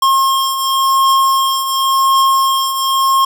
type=beating tone pair; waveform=square; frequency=1073 / 1073.92 Hz; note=C6 / C6; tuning=+43 / +45 cents; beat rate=0.92 Hz; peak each=-19 / -12 dBFS; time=0.02-3.25 s; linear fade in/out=5 ms; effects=none